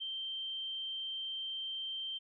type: tone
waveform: sine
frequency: 3136 Hz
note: G7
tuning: in tune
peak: -37 dBFS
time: 0-2.19 s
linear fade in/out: 20 ms
effects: none